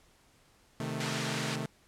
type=chord; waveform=sawtooth; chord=A diminished; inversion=first; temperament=equal; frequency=130.81 / 155.56 / 220 Hz; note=C3 / Eb3 / A3; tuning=0 / 0 / 0 cents; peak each=-34 dBFS; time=0.8-1.66 s; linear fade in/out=2 ms
type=band-pass noise; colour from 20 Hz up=pink; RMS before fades=-38 dBFS; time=1-1.56 s; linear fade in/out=5 ms; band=1100 to 6700 Hz; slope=12 dB/octave
effects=pink hiss -64 dBFS RMS until 1.87 s + low-pass 11000 Hz 12 dB/octave